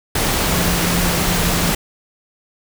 sine tone in noise, 174.61 Hz, F3, in tune, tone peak -21 dBFS, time 0.48-1.7 s, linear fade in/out 5 ms, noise pink, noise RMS -18 dBFS, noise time 0.15-1.75 s, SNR -6 dB, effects none

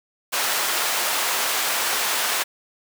pink high-pass noise, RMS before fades -23 dBFS, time 0.32-2.44 s, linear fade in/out 20 ms, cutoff 790 Hz, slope 12 dB/octave, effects none

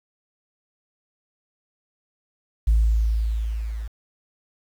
sine tone with level ramp, 55 Hz, A1, in tune, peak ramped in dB -12 to -28 dBFS, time 2.67-3.88 s, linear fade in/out 10 ms, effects tanh soft clip ceiling -11 dBFS + 8-bit

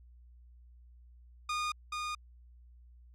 sawtooth tone with echo, 1224 Hz, D#6, 29 cents flat, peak -28 dBFS, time 1.49-1.72 s, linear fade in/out 5 ms, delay 430 ms, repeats 1, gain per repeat -3 dB, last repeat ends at 2.15 s, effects added 60 Hz sine -54 dBFS peak until 3.14 s + low-pass 7000 Hz 12 dB/octave

